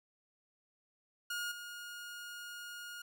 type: tone with level steps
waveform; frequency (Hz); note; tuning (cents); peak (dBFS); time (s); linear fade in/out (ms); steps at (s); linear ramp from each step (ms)
sawtooth; 1430; F6; +41; -33 / -41; 1.3-3.02; 5; 1.51; 10
effects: none